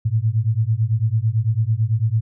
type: beating tone pair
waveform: sine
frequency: 106.7 / 115.7 Hz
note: G#2 / A#2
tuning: +47 / -13 cents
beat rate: 9 Hz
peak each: -19 dBFS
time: 0.05-2.21 s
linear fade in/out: 10 ms
effects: none